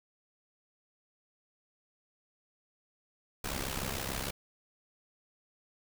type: noise with amplitude modulation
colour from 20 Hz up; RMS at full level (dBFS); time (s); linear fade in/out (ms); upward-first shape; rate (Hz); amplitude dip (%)
pink; -33; 3.44-4.31; 5; sine; 66.6; 75
effects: none